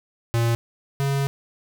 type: tone pair in turn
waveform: square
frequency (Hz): 116.54 / 138.59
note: A#2 / C#3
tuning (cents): 0 / 0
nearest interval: minor third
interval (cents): 300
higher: second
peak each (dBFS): -19 / -21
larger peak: first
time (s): 0.34-0.55 / 1-1.27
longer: second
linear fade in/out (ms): 0
effects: none